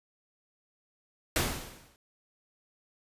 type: noise with exponential decay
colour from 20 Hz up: pink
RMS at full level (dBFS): -25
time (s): 1.36-1.96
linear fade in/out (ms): 1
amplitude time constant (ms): 130
effects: resampled to 32000 Hz